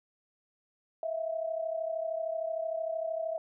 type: tone pair together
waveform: sine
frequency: 645.9 / 679 Hz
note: E5 / F5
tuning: -35 / -49 cents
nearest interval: minor second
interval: 86 cents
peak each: -32 / -37 dBFS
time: 1.03-3.38 s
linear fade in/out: 2 ms
effects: none